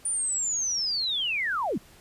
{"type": "linear sweep", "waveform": "sine", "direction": "down", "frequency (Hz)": [9397, 149.3], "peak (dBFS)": -25, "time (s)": [0.05, 1.78], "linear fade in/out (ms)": 5, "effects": ["pink hiss -54 dBFS RMS until 2 s", "resampled to 32000 Hz"]}